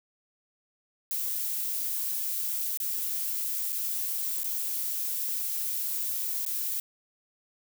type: noise with dropouts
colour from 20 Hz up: violet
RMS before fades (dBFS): -31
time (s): 1.11-6.8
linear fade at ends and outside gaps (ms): 1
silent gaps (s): 2.774-2.801 / 3.722-3.727 / 4.434-4.442 / 6.451-6.463
effects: none